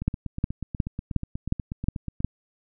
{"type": "two click trains", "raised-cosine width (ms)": 5, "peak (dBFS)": [-18, -9], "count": [19, 7], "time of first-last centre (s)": [[0.02, 2.204], [0.08, 2.246]], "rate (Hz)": [8.24, 2.77], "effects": []}